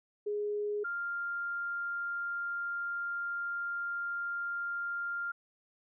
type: tone pair in turn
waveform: sine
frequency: 415.3 / 1396.9 Hz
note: G#4 / F6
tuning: 0 / 0 cents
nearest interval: octave + major sixth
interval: 2100 cents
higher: second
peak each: -31 / -33 dBFS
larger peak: first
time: 0.26-0.84 / 0.84-5.32 s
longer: second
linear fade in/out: 10 ms
effects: none